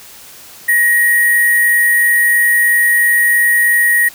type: tone with sample-and-hold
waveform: sine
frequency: 1891 Hz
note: A#6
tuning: 24 cents sharp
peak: -8 dBFS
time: 0.68-4.09 s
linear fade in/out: 10 ms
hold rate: 11025 Hz
effects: white hiss -37 dBFS RMS until 4.14 s